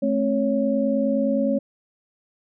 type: tone cluster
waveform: sine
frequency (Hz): 217.4 / 267 / 557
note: A3 / C4 / C#5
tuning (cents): -21 / +35 / +8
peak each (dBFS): -23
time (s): 0.02-1.59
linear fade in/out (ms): 10
effects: none